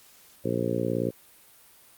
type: harmonic tone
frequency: 58.7 Hz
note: A#1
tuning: 13 cents sharp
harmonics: 2 / 3 / 4 / 5 / 6 / 7 / 8 / 9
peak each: -33 / -33 / -33 / -33 / -33 / -33 / -33 / -33 dBFS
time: 0.44-1.11 s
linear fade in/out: 20 ms
effects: white hiss -55 dBFS RMS until 1.97 s + Opus 48 kbps